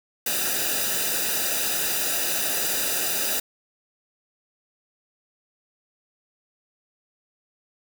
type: noise with comb filter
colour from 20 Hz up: white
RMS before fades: -25 dBFS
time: 0.26-3.4 s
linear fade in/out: 5 ms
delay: 0.92 ms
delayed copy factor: -0.8
effects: none